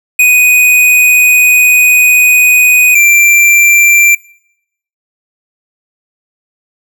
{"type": "tone pair in turn", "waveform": "square", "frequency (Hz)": [2489, 2358], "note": ["D#7", "D7"], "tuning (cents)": [0, 6], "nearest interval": "minor second", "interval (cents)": 94, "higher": "first", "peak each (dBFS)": -4, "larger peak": "neither", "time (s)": [[0.19, 2.95], [2.95, 4.15]], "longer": "first", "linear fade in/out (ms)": 5, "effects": ["noise-tail reverb RT60 0.8 s tail -24 dB re dry"]}